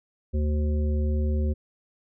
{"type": "harmonic tone", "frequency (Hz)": 74.9, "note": "D2", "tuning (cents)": 35, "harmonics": [1, 3, 5, 7], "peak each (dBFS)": [-22, -32, -36, -39], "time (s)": [0.33, 1.54], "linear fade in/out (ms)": 20, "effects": []}